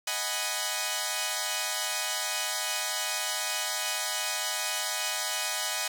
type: chord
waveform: 5% pulse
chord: G# minor seventh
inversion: second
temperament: equal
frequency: 622.3 / 740 / 830.6 / 987.8 Hz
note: D#5 / F#5 / G#5 / B5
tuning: 0 / 0 / 0 / 0 cents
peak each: -23 dBFS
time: 0.07-5.88 s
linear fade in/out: 5 ms
effects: none